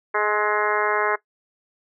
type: harmonic tone with a mistuned harmonic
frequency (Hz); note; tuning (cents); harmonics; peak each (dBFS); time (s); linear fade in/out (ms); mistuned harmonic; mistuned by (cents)
210; G#3; +19; 2 / 3 / 4 / 5 / 6 / 7 / 8 / 9 / 10; -25 / -29 / -28 / -26 / -28 / -29 / -27 / -32 / -32; 0.14-1.16; 10; 6; +22
effects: noise-tail reverb RT60 0.1 s tail -18 dB re dry